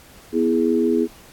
sine chord, E major, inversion second, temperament equal, 246.9 / 329.6 / 415.3 Hz, B3 / E4 / G#4, 0 / 0 / 0 cents, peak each -20 dBFS, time 0.32-1.08 s, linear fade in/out 50 ms, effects pink hiss -47 dBFS RMS until 1.32 s + AAC 64 kbps

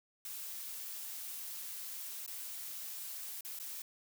blue noise with dropouts, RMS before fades -44 dBFS, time 0.25-3.82 s, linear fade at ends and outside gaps 2 ms, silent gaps 2.263-2.277 / 3.409-3.448 / 3.59-3.598 s, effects none

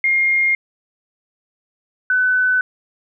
sine tone pair in turn, 2128 / 1504.7 Hz, C7 / F#6, +29 / +29 cents, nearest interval tritone, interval 600 cents, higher first, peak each -13 dBFS, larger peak neither, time 0.04-0.55 / 2.1-2.61 s, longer neither, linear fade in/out 2 ms, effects none

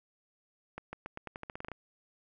accelerating click train, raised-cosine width 0.5 ms, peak -25 dBFS, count 13, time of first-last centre 0.78-1.717 s, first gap 150 ms, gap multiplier 0.87, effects none

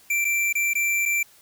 square tone with dropouts, 2349 Hz, D7, in tune, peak -21 dBFS, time 0.1-1.23 s, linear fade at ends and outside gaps 5 ms, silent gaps 0.246-0.25 / 0.528-0.552 / 0.735-0.752 / 1.055-1.058 s, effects white hiss -54 dBFS RMS until 1.41 s

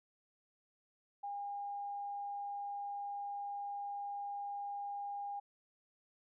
sine tone, 809 Hz, G#5, 46 cents flat, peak -39 dBFS, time 1.23-5.4 s, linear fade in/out 10 ms, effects none

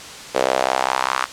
sawtooth tone with high-pass filter sweep, 65 Hz, C2, 11 cents flat, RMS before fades -20 dBFS, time 0.34-1.26 s, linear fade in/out 20 ms, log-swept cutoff 500 to 1200 Hz, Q 2.7, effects white hiss -35 dBFS RMS until 1.32 s + low-pass 7000 Hz 12 dB/octave

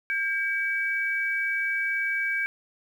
sine tone pair together, 1600 / 2281 Hz, G6 / C#7, +35 / +49 cents, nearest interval tritone, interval 614 cents, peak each -27 dBFS, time 0.1-2.46 s, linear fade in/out 0 ms, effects 9-bit

